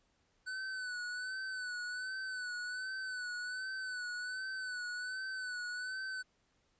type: tone with vibrato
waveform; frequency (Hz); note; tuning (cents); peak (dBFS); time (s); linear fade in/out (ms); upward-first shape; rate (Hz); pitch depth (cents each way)
square; 1500; F#6; +23; -39; 0.46-6.23; 20; sine; 1.3; 46
effects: pink hiss -75 dBFS RMS until 6.79 s + resampled to 16000 Hz